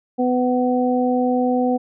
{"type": "harmonic tone", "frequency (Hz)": 250, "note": "B3", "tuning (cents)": 21, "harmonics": [1, 2, 3], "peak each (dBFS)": [-18, -21, -23], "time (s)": [0.18, 1.78], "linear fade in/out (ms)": 20, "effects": []}